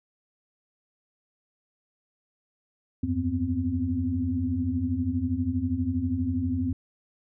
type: tone cluster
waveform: sine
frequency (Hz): 84.9 / 97.1 / 246.1 / 258.7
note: F2 / G2 / B3 / C4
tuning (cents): -48 / -16 / -6 / -19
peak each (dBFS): -31 / -31 / -34 / -27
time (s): 3.03-6.73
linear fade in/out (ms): 5
effects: none